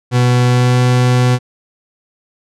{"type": "tone with pitch glide", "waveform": "40% pulse", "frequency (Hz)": [123.6, 124.75], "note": ["B2", "B2"], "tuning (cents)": [2, 18], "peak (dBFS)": -8, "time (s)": [0.11, 1.39], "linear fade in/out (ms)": 50, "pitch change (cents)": 16, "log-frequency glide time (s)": [0.45, 0.78], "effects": ["low-pass 8000 Hz 12 dB/octave"]}